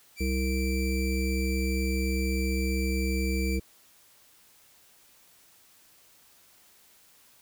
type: tone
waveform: sawtooth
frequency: 2337 Hz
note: D7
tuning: 9 cents flat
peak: -32 dBFS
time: 0.16-3.6 s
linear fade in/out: 50 ms
type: harmonic tone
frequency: 65.41 Hz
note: C2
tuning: in tune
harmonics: 1 / 3 / 5 / 7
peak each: -27 / -32 / -34 / -36 dBFS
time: 0.2-3.6 s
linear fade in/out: 10 ms
effects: white hiss -59 dBFS RMS until 7.41 s